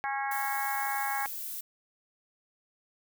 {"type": "harmonic tone", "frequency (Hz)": 273.8, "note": "C#4", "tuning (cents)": -21, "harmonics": [3, 4, 5, 6, 7, 8], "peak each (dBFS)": [-32, -38, -43, -36, -42, -41], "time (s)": [0.04, 1.26], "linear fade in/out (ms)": 0}
{"type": "noise", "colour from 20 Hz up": "violet", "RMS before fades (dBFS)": -38, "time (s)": [0.31, 1.61], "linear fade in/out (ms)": 5}
{"effects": []}